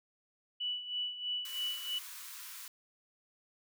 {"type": "tone with tremolo", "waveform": "sine", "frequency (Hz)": 2960, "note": "F#7", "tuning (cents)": 0, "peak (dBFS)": -32, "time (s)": [0.6, 1.99], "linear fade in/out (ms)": 10, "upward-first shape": "sine", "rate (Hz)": 3.1, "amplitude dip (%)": 70}
{"type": "high-pass noise", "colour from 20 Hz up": "white", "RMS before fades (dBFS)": -47, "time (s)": [1.45, 2.68], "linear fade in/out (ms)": 2, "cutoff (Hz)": 950, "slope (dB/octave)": 96}
{"effects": []}